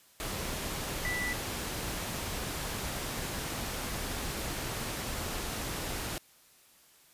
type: tone in noise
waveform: sine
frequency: 1975.5 Hz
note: B6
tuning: in tune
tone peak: -32 dBFS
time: 1.05-1.33 s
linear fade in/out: 0 ms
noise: pink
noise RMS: -36 dBFS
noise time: 0.2-6.18 s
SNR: +1 dB
effects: white hiss -61 dBFS RMS until 7.13 s + resampled to 32000 Hz